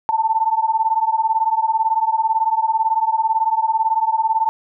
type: beating tone pair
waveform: sine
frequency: 880 / 898 Hz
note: A5 / A5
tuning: 0 / +35 cents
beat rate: 18 Hz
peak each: -18 dBFS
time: 0.09-4.49 s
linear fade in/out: 0 ms
effects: none